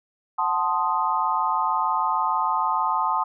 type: chord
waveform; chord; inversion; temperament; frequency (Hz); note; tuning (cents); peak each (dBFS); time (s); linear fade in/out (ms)
sine; F# diminished seventh; none; equal; 740 / 880 / 1046.5 / 1244.5; F#5 / A5 / C6 / Eb6; 0 / 0 / 0 / 0; -30 / -24 / -25 / -26; 0.38-3.24; 10
effects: none